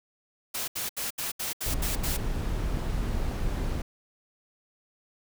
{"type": "noise bursts", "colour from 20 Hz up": "white", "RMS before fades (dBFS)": -32, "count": 8, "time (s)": [0.54, 2.171], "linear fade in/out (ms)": 10, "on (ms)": 140, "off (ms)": 73}
{"type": "noise", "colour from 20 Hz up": "brown", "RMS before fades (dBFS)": -29, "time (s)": [1.66, 3.82], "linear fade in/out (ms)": 5}
{"effects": []}